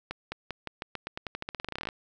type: accelerating click train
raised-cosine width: 0.3 ms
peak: -18 dBFS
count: 24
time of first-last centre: 0.11-1.888 s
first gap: 210 ms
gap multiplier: 0.89
effects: none